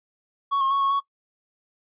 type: tone with pitch steps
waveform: triangle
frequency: 1114 / 1076 / 1109 / 1098 / 1115 Hz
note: C#6 / C6 / C#6 / C#6 / C#6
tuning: +8 / +48 / 0 / -17 / +10 cents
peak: -18 dBFS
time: 0.51-1.005 s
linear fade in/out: 20 ms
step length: 99 ms
effects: noise-tail reverb RT60 0.1 s tail -20 dB re dry + resampled to 8000 Hz